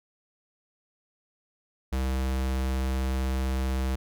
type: tone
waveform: square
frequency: 65.41 Hz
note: C2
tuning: in tune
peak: -26 dBFS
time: 1.92-3.96 s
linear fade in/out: 10 ms
effects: none